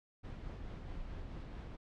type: noise with tremolo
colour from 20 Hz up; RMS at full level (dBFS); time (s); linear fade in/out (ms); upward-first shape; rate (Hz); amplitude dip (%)
brown; -44; 0.23-1.77; 20; sine; 4.6; 25
effects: low-pass 4000 Hz 12 dB/octave